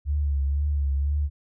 sine tone with vibrato, 71.2 Hz, C#2, 47 cents sharp, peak -21 dBFS, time 0.05-1.3 s, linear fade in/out 50 ms, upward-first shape triangle, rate 2 Hz, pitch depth 67 cents each way, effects none

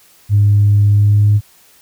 sine tone with pitch glide, 102.6 to 103.97 Hz, G#2 to G#2, -21 to +2 cents, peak -6 dBFS, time 0.29-1.41 s, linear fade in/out 50 ms, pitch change +23 cents, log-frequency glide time 0.9-1.29 s, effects tanh soft clip ceiling -3 dBFS + white hiss -48 dBFS RMS until 1.81 s

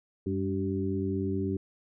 harmonic tone with a mistuned harmonic, 95.9 Hz, G2, 37 cents flat, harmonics 1 / 2 / 3 / 4, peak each -33 / -33 / -33 / -33 dBFS, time 0.26-1.57 s, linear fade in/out 5 ms, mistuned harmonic 2, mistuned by +57 cents, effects none

